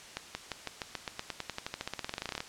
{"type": "accelerating click train", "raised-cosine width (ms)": 0.2, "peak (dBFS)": -17, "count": 29, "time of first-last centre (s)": [0.17, 2.404], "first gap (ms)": 180, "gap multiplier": 0.93, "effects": ["white hiss -49 dBFS RMS until 2.48 s", "low-pass 7000 Hz 12 dB/octave"]}